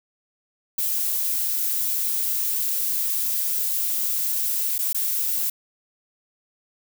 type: noise with dropouts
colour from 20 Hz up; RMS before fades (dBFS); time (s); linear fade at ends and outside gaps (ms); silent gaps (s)
violet; -24; 0.78-5.5; 5; 4.782-4.789 / 4.93-4.945
effects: none